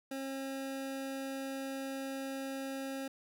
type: tone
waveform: 25% pulse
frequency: 270 Hz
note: C#4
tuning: 45 cents flat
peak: -34 dBFS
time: 0.11-3.08 s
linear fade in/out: 5 ms
effects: none